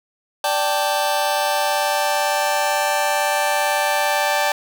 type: chord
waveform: sawtooth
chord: D suspended fourth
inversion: none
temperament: just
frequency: 587.3 / 783.1 / 881 Hz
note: D5 / G5 / A5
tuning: 0 / -2 / +2 cents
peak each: -18 dBFS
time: 0.44-4.52 s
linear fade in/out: 2 ms
effects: none